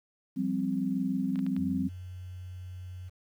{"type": "chord", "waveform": "sine", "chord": "F suspended second", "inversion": "none", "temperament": "equal", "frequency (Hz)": [174.61, 196, 261.6], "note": ["F3", "G3", "C4"], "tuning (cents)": [0, 0, 0], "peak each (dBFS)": [-35, -31, -30], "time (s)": [0.36, 1.89], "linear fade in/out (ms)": 20}
{"type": "clicks", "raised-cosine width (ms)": 0.3, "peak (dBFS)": -31, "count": 4, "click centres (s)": [1.358, 1.391, 1.465, 1.565]}
{"type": "tone", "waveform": "sine", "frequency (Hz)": 91, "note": "F#2", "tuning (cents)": -28, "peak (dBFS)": -39, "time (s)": [1.57, 3.1], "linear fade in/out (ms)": 20}
{"effects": ["10-bit"]}